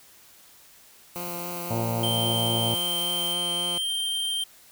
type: noise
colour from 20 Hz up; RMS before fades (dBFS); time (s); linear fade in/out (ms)
violet; -37; 1.15-3.34; 10
type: tone with vibrato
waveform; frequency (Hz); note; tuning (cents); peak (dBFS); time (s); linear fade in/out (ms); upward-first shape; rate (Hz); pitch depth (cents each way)
10% pulse; 174.4; F3; -2; -25; 1.16-3.78; 0; triangle; 3.7; 16
type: harmonic tone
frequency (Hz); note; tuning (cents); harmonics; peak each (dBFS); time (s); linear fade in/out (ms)
114.9; A#2; -25; 1 / 2 / 3 / 4 / 5 / 6 / 7 / 8; -28 / -32 / -36 / -37 / -34 / -38 / -38 / -37; 1.7-2.75; 10
type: tone with pitch glide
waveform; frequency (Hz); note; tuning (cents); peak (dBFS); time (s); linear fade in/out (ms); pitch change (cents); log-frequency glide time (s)
square; 3136 to 3156; G7 to G7; 0 to +11; -26; 2.03-4.44; 5; +11; 3.79-3.89
effects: white hiss -53 dBFS RMS until 4.71 s